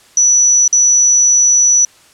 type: tone with dropouts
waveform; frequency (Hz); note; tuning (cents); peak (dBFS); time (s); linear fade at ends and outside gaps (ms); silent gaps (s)
sine; 5920; F#8; 0; -6; 0.17-1.85; 2; 0.679-0.727
effects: white hiss -46 dBFS RMS until 2.13 s + low-pass 9000 Hz 12 dB/octave